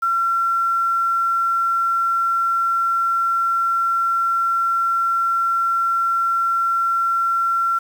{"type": "tone with quantisation", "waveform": "sine", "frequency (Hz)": 1360, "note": "F6", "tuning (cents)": -46, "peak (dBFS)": -16, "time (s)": [0.02, 7.79], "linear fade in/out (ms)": 10, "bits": 7, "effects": []}